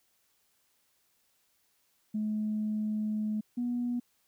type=tone pair in turn; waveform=sine; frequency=213.8 / 242.7 Hz; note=A3 / B3; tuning=-49 / -30 cents; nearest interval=major second; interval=219 cents; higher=second; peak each=-28 dBFS; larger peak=neither; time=2.14-3.41 / 3.57-4 s; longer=first; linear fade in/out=10 ms; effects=tanh soft clip ceiling -24 dBFS + white hiss -72 dBFS RMS until 4.27 s